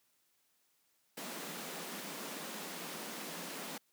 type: high-pass noise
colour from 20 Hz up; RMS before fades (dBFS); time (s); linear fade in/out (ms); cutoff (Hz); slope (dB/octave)
pink; -44; 1.17-3.78; 5; 160; 96
effects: white hiss -75 dBFS RMS until 3.92 s + high-pass 100 Hz 12 dB/octave